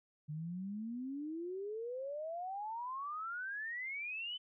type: exponential sweep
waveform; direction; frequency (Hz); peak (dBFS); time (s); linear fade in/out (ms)
sine; up; 146.83 to 3062; -39; 0.28-4.38; 20
effects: none